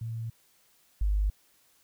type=tone pair in turn; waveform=sine; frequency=113.8 / 50.69 Hz; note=A#2 / G#1; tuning=-41 / -41 cents; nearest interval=octave + major second; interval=1400 cents; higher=first; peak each=-32 / -23 dBFS; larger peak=second; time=0.01-0.3 / 1.01-1.3 s; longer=neither; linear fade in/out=5 ms; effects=white hiss -65 dBFS RMS until 1.83 s